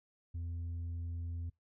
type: tone with tanh clipping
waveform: sine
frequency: 84.8 Hz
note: E2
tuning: 50 cents sharp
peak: -38 dBFS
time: 0.34-1.5 s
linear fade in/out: 10 ms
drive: 3 dB
effects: noise-tail reverb RT60 0.2 s tail -25 dB re dry